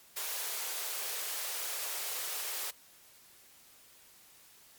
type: high-pass noise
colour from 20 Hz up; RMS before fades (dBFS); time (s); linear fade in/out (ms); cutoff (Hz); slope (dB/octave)
white; -37; 0.16-2.71; 10; 390; 48
effects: white hiss -59 dBFS RMS until 4.78 s + MP3 96 kbps